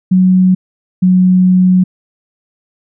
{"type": "tone pair in turn", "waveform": "sine", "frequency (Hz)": [185, 183.72], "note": ["F#3", "F#3"], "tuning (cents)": [0, -12], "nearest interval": "unison", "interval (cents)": 12, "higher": "first", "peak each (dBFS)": -5, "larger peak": "neither", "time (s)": [[0.11, 0.55], [1.02, 1.84]], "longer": "second", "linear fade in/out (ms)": 10, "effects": []}